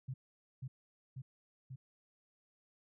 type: tone with echo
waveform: sine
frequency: 130.81 Hz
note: C3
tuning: in tune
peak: -38 dBFS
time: 0.08-0.14 s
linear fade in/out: 10 ms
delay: 540 ms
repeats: 3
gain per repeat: -2 dB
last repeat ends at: 1.76 s
effects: none